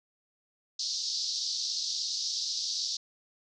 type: band-pass noise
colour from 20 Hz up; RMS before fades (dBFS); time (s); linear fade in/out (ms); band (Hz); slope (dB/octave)
pink; -33; 0.79-2.97; 5; 4100 to 5800; 48
effects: none

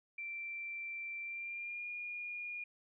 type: tone with pitch glide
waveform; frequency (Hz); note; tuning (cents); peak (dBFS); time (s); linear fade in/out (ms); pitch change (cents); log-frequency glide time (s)
sine; 2349 to 2429; D7 to D#7; 0 to -42; -40; 0.18-2.64; 5; +58; 1.22-1.88
effects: none

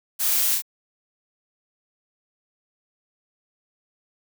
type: noise with echo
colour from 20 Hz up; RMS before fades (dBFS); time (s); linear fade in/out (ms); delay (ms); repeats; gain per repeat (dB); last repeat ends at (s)
blue; -24; 0.19-0.56; 20; 31; 2; -2; 0.622
effects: none

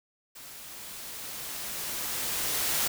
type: noise with level ramp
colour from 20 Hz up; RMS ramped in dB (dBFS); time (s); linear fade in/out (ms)
white; -46 to -27; 0.35-2.88; 10
effects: none

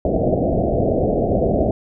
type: low-pass noise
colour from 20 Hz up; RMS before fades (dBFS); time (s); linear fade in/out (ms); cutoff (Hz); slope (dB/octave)
white; -18; 0.05-1.71; 2; 710; 96
effects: none

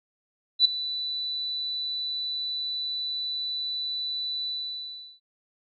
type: tone with ADSR envelope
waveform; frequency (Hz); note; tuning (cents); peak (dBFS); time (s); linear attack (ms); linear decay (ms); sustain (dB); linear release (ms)
sine; 3976; B7; +11; -12; 0.59-5.2; 62; 4; -16; 730
effects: none

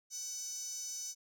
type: tone with high-pass filter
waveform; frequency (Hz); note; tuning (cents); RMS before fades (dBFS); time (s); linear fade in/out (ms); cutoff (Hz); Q
sawtooth; 751; F#5; +26; -42; 0.1-1.15; 50; 5900; 8.9
effects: none

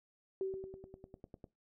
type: tone with exponential decay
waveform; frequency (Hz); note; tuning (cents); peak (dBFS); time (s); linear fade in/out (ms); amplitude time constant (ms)
sine; 382.8; G4; -41; -32; 0.41-1.2; 1; 170
type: click train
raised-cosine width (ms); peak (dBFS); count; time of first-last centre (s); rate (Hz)
2; -36; 10; 0.54-1.442; 9.98
effects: noise-tail reverb RT60 0.2 s tail -19 dB re dry

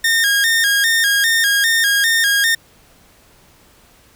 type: tone with vibrato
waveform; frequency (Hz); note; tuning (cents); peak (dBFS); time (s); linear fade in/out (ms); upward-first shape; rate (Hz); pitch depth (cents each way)
sawtooth; 1726; A6; -34; -9; 0.04-2.55; 5; square; 2.5; 97
effects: pink hiss -50 dBFS RMS until 4.15 s

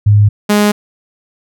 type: tone pair in turn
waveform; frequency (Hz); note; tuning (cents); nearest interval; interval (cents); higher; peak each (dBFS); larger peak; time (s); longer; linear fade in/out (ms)
sine / sawtooth; 103.83 / 207.7; G#2 / G#3; 0 / 0; octave; 1200; second; -4; neither; 0.06-0.29 / 0.49-0.72; neither; 10
effects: none

